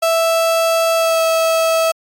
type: tone with pitch glide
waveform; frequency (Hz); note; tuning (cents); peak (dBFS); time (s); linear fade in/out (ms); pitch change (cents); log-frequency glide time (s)
35% pulse; 659.3 to 651.7; E5 to E5; 0 to -20; -11; 0.02-1.92; 10; -20; 0.96-1.23
effects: AAC 64 kbps